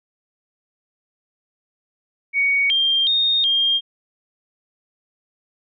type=tone with pitch steps; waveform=sine; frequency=2238 / 3188 / 3690 / 3211 Hz; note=C#7 / G7 / A#7 / G7; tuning=+16 / +28 / -18 / +41 cents; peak=-15 dBFS; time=2.33-3.81 s; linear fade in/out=50 ms; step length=370 ms; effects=none